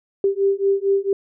sine beating tone pair, 392 / 396.4 Hz, G4 / G4, 0 / +19 cents, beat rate 4.4 Hz, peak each -19 dBFS, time 0.24-1.13 s, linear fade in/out 2 ms, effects none

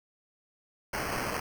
white noise with sample-and-hold, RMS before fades -33 dBFS, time 0.93-1.4 s, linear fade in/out 5 ms, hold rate 3675 Hz, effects none

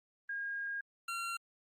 sine / 25% pulse tone pair in turn, 1625 / 1372.4 Hz, G#6 / F6, -38 / -31 cents, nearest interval minor third, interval 293 cents, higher first, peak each -36 / -33 dBFS, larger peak second, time 0.29-0.81 / 1.08-1.37 s, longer first, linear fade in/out 5 ms, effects low-pass 12000 Hz 12 dB/octave + Opus 32 kbps

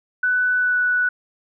sine tone with pitch glide, 1493 to 1479.3 Hz, F#6 to F#6, +15 to -1 cents, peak -16 dBFS, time 0.23-1.09 s, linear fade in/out 5 ms, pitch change -16 cents, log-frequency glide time 0.58-0.77 s, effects none

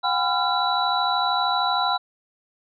sine tone cluster, 727 / 800 / 1005 / 1373 / 3936 Hz, F#5 / G5 / B5 / F6 / B7, -31 / +35 / +30 / -30 / -7 cents, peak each -26 dBFS, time 0.03-1.98 s, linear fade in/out 20 ms, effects none

